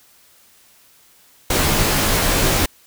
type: noise with comb filter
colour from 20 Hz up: pink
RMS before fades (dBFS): -17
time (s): 1.5-2.66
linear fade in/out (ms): 5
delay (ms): 17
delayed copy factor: -0.9
effects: white hiss -52 dBFS RMS until 2.86 s